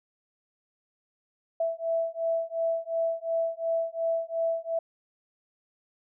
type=beating tone pair; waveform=sine; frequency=659.3 / 662.1 Hz; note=E5 / E5; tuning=0 / +7 cents; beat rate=2.8 Hz; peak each=-29 dBFS; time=1.6-4.79 s; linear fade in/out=5 ms; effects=none